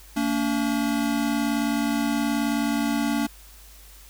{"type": "tone pair together", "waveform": "square", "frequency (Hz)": [226.7, 285.6], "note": ["A#3", "D4"], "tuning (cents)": [-48, -48], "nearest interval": "major third", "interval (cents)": 400, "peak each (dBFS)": [-26, -25], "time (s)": [0.16, 3.27], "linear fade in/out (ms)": 10, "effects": ["added 50 Hz sine -47 dBFS peak until 4.09 s", "white hiss -50 dBFS RMS until 4.09 s"]}